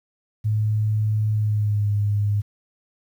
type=tone with pitch glide; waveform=sine; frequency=107.3 to 103.05 Hz; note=A2 to G#2; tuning=-43 to -13 cents; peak=-18 dBFS; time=0.44-2.42 s; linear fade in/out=20 ms; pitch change=-70 cents; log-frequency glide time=1.33-1.89 s; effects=9-bit